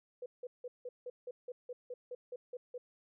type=tone bursts; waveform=sine; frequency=494.6 Hz; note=B4; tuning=3 cents sharp; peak=-40 dBFS; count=13; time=0.22-2.78 s; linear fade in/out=5 ms; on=40 ms; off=170 ms; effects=none